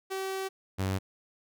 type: tone pair in turn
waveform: sawtooth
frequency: 383.5 / 95.54 Hz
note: G4 / G2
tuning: -38 / -44 cents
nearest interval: 2 octaves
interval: 2406 cents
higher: first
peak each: -28 / -24 dBFS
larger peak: second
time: 0.1-0.49 / 0.78-0.99 s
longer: first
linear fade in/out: 20 ms
effects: none